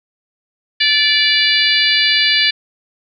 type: harmonic tone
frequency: 582 Hz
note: D5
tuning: 16 cents flat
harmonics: 3 / 4 / 5 / 6 / 7 / 8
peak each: -18 / -18 / -18 / -18 / -18 / -18 dBFS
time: 0.8-2.51 s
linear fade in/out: 10 ms
effects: none